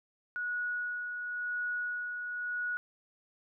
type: tone with tremolo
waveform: sine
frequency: 1460 Hz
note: F#6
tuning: 24 cents flat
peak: -31 dBFS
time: 0.36-2.77 s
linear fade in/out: 0 ms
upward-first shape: sine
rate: 0.95 Hz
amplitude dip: 40%
effects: none